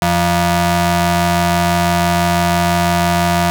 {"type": "ring-modulated tone", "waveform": "sawtooth", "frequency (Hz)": 260, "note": "C4", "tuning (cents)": -11, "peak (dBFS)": -5, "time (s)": [0.02, 3.5], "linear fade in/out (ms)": 0, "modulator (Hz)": 433, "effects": []}